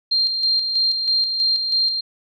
sine tone with tremolo, 4186 Hz, C8, in tune, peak -15 dBFS, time 0.11-2.01 s, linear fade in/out 10 ms, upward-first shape square, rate 3.1 Hz, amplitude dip 45%, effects none

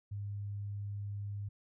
sine tone, 101.6 Hz, G#2, 38 cents flat, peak -37 dBFS, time 0.11-1.49 s, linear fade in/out 10 ms, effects none

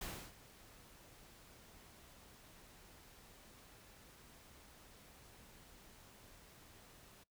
pink noise with ADSR envelope, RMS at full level -44 dBFS, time 0.01-7.24 s, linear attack 6 ms, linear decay 300 ms, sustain -17 dB, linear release 12 ms, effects noise-tail reverb RT60 0.2 s tail -25 dB re dry

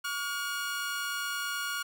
sawtooth tone pair together, 1133 / 1428.6 Hz, C#6 / F6, +37 / +39 cents, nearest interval major third, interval 402 cents, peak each -35 / -29 dBFS, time 0.04-1.83 s, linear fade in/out 10 ms, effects none

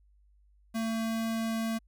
square tone, 225.2 Hz, A3, 40 cents sharp, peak -30 dBFS, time 0.74-1.79 s, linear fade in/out 20 ms, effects added 50 Hz sine -60 dBFS peak until 1.87 s

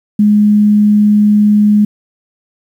sine tone, 208.8 Hz, G#3, 10 cents sharp, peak -5 dBFS, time 0.19-1.85 s, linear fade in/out 5 ms, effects 7-bit

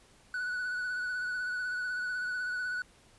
triangle tone with vibrato, 1480 Hz, F#6, in tune, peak -30 dBFS, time 0.34-2.82 s, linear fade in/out 2 ms, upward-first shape triangle, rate 16 Hz, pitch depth 33 cents each way, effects pink hiss -61 dBFS RMS until 3.18 s + resampled to 24000 Hz

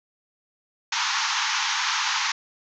pink band-pass noise, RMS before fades -25 dBFS, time 0.92-2.32 s, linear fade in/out 5 ms, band 840 to 6700 Hz, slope 96 dB/octave, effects none

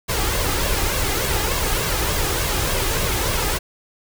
pink noise with flanger, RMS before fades -21 dBFS, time 0.08-3.59 s, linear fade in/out 20 ms, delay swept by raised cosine 1.8 to 2.48 ms, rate 3.4 Hz, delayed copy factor +0.55, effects none

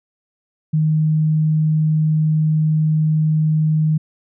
sine tone, 155.56 Hz, D#3, in tune, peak -13 dBFS, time 0.73-3.98 s, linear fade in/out 10 ms, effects none

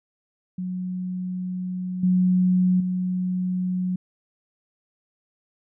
sine tone with level steps, 182.8 Hz, F#3, 21 cents flat, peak -26 / -16 / -22 dBFS, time 0.58-3.96 s, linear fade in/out 5 ms, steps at 2.03 / 2.8 s, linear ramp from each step 5 ms, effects none

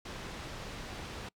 pink low-pass noise, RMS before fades -43 dBFS, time 0.05-1.29 s, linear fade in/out 5 ms, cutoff 5200 Hz, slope 12 dB/octave, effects noise-tail reverb RT60 0.1 s tail -26 dB re dry

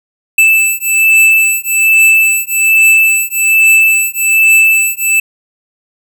square beating tone pair, 2637 / 2638.2 Hz, E7 / E7, 0 / +1 cents, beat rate 1.2 Hz, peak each -10 dBFS, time 0.38-5.2 s, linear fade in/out 5 ms, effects none

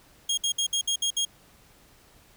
25% pulse tone bursts, 3260 Hz, G#7, 33 cents flat, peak -20 dBFS, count 7, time 0.29-1.251 s, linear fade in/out 5 ms, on 85 ms, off 61 ms, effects pink hiss -57 dBFS RMS until 2.36 s

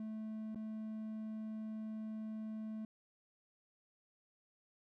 triangle tone with dropouts, 217.9 Hz, A3, 17 cents flat, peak -39 dBFS, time 0-2.85 s, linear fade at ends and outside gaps 2 ms, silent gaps 0.547-0.557 s, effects none

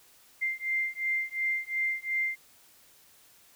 sine beating tone pair, 2093 / 2095.8 Hz, C7 / C7, 0 / +2 cents, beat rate 2.8 Hz, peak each -31 dBFS, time 0.41-2.36 s, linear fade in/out 20 ms, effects white hiss -59 dBFS RMS until 3.55 s

